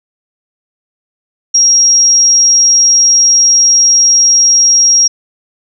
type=tone; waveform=sine; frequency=5620 Hz; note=F8; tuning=10 cents sharp; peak=-4 dBFS; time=1.54-5.08 s; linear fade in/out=10 ms; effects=none